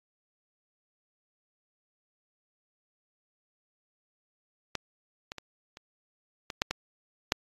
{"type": "clicks", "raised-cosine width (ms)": 0.2, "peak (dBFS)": [-13, -20, -22, -28, -18, -7, -12, -6], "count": 8, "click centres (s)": [4.753, 5.319, 5.383, 5.771, 6.502, 6.619, 6.71, 7.321], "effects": ["AAC 32 kbps"]}